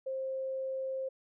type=tone; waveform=sine; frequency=529 Hz; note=C5; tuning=19 cents sharp; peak=-33 dBFS; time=0.06-1.09 s; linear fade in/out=10 ms; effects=none